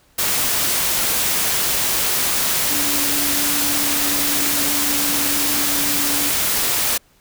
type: tone in noise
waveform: sine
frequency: 288.1 Hz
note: D4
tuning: 33 cents flat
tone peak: -27 dBFS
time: 2.7-6.3 s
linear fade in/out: 10 ms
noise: white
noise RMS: -19 dBFS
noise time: 0.18-6.98 s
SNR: -11 dB
effects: pink hiss -56 dBFS RMS until 7.2 s